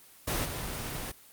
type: noise with level steps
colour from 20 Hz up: pink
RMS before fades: -30 / -36 dBFS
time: 0.27-1.12 s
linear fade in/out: 10 ms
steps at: 0.44 s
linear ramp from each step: 20 ms
effects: white hiss -55 dBFS RMS until 1.32 s + Opus 24 kbps